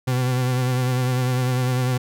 40% pulse tone with vibrato, 126.6 Hz, B2, 43 cents sharp, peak -18 dBFS, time 0.07-1.98 s, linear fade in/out 10 ms, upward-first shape triangle, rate 10 Hz, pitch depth 45 cents each way, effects none

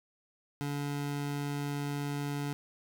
25% pulse tone, 143.6 Hz, D3, 39 cents flat, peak -29 dBFS, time 0.61-2.53 s, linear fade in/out 0 ms, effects none

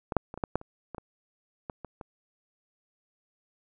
clicks, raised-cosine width 1 ms, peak -17 / -7 / -25 / -25 / -14 / -12 / -30 / -24 / -24 / -21 / -25 / -26 dBFS, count 12, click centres 0.122 / 0.167 / 0.341 / 0.376 / 0.438 / 0.556 / 0.614 / 0.947 / 0.982 / 1.698 / 1.847 / 2.012 s, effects none

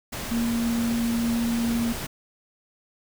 sine tone in noise, 233.1 Hz, A#3, in tune, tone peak -22 dBFS, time 0.31-1.93 s, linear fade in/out 10 ms, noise pink, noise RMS -33 dBFS, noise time 0.12-2.07 s, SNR +8 dB, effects none

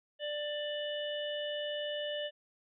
harmonic tone, 591 Hz, D5, 11 cents sharp, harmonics 1 / 3 / 5 / 6, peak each -36 / -44 / -40 / -48 dBFS, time 0.19-2.31 s, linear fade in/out 50 ms, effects none

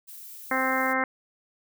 violet noise, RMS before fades -43 dBFS, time 0.07-0.94 s, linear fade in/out 20 ms
harmonic tone, 261.6 Hz, C4, in tune, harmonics 1 / 2 / 3 / 4 / 5 / 6 / 7 / 8, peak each -31 / -31 / -31 / -31 / -31 / -31 / -31 / -31 dBFS, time 0.51-1.04 s, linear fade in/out 2 ms
effects none

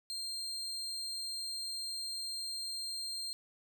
35% pulse tone, 4186 Hz, C8, in tune, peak -36 dBFS, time 0.1-3.33 s, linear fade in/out 0 ms, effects none

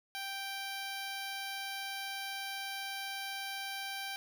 10% pulse tone, 784 Hz, G5, in tune, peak -30 dBFS, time 0.15-4.16 s, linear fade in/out 0 ms, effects none

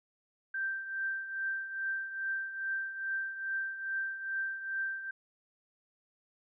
sine tone with tremolo, 1568 Hz, G6, in tune, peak -30 dBFS, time 0.54-5.11 s, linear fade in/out 5 ms, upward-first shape triangle, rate 2.4 Hz, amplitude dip 70%, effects none

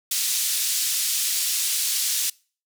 white band-pass noise, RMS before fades -24 dBFS, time 0.11-2.3 s, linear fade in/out 5 ms, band 3600 to 11000 Hz, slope 12 dB/octave, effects noise-tail reverb RT60 0.4 s tail -25 dB re dry

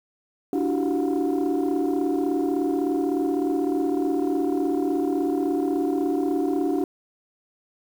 sine tone cluster, 289.7 / 326 / 365.8 / 389.3 / 719 Hz, D4 / E4 / F#4 / G4 / F#5, -24 / -19 / -20 / -12 / -50 cents, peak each -23 / -26 / -27 / -28 / -32 dBFS, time 0.53-6.84 s, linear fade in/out 2 ms, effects tanh soft clip ceiling -15 dBFS + 8-bit

